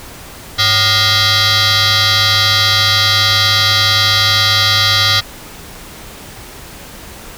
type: tone with frequency modulation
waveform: sine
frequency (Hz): 101.2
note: G#2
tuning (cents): -44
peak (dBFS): -6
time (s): 0.58-5.21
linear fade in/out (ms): 20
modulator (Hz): 659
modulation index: 7.3
effects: tanh soft clip ceiling -8 dBFS + pink hiss -33 dBFS RMS until 7.37 s